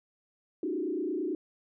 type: tone with frequency modulation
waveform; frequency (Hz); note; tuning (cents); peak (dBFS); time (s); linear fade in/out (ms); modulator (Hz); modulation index
sine; 337.4; E4; +40; -29; 0.63-1.35; 2; 29; 1.8
effects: none